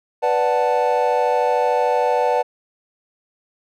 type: chord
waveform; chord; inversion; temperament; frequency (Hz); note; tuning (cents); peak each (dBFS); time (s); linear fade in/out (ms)
triangle; B minor seventh; none; equal; 493.9 / 587.3 / 740 / 880; B4 / D5 / F#5 / A5; 0 / 0 / 0 / 0; -18 / -20 / -20 / -19; 0.22-2.43; 20
effects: none